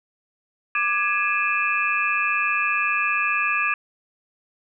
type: tone cluster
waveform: sine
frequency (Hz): 1184 / 1669 / 2431 / 2626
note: D6 / G#6 / D#7 / E7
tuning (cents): +14 / +8 / -41 / -7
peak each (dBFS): -25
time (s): 0.75-3.74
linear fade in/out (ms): 2
effects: none